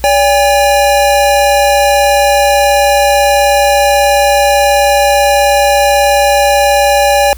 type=tone pair together; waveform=square; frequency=572 / 808.5 Hz; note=D5 / G#5; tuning=-46 / -47 cents; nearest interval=tritone; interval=599 cents; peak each=-10 dBFS; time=0.04-7.33 s; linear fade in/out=0 ms; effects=added 60 Hz sine -25 dBFS peak until 7.37 s + white hiss -38 dBFS RMS until 7.37 s